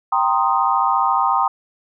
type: chord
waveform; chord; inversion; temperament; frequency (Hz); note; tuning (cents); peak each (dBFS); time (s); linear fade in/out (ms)
sine; C minor seventh; second; equal; 784 / 932.3 / 1046.5 / 1244.5; G5 / Bb5 / C6 / Eb6; 0 / 0 / 0 / 0; -20; 0.12-1.48; 5
effects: none